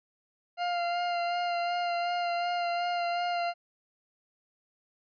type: tone with vibrato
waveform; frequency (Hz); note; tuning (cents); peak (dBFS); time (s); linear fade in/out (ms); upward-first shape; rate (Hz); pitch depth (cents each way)
40% pulse; 698.5; F5; 0; -27; 0.57-3.54; 50; sine; 2.7; 19
effects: resampled to 11025 Hz